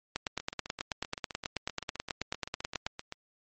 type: two click trains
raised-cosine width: 0.2 ms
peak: -14 / -21 dBFS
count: 26 / 22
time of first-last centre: 0.16-2.866 / 0.4-3.124 s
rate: 9.24 / 7.71 Hz
effects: MP3 32 kbps